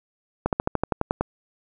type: slowing click train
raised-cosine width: 1 ms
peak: -7 dBFS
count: 10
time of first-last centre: 0.46-1.21 s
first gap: 68 ms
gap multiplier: 1.05
effects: none